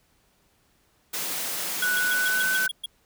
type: high-pass noise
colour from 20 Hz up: white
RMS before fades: -30 dBFS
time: 1.13-2.67 s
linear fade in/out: 10 ms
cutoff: 140 Hz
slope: 48 dB/octave
type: tone with pitch glide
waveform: sine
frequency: 1480 to 1516.3 Hz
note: F#6 to F#6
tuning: 0 to +42 cents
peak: -22 dBFS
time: 1.82-2.68 s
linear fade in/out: 5 ms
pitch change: +42 cents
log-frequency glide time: 2.07-2.55 s
type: tone bursts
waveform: square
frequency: 3322 Hz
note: G#7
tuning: in tune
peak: -29 dBFS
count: 8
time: 1.82-2.86 s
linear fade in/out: 5 ms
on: 25 ms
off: 120 ms
effects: pink hiss -65 dBFS RMS until 3.05 s